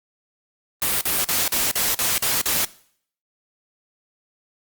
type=noise bursts; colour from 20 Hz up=white; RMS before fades=-21 dBFS; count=8; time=0.82-2.648 s; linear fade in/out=0 ms; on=190 ms; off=44 ms; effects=noise-tail reverb RT60 0.6 s tail -20 dB re dry + Opus 32 kbps